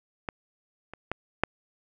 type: clicks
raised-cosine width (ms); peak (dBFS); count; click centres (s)
0.5; -16 / -25 / -14 / -6; 4; 0.288 / 0.936 / 1.116 / 1.436
effects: none